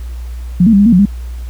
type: tone with pitch steps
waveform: sine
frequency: 178.3 / 225.9 / 197.8 / 203.6 / 234.1 / 180.2 / 201.8 Hz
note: F3 / A3 / G3 / G#3 / A#3 / F#3 / G#3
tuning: +36 / +46 / +16 / -34 / +8 / -45 / -49 cents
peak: -4 dBFS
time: 0.6-1.055 s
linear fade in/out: 5 ms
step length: 65 ms
effects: added 60 Hz sine -21 dBFS peak until 1.49 s + pink hiss -43 dBFS RMS until 1.49 s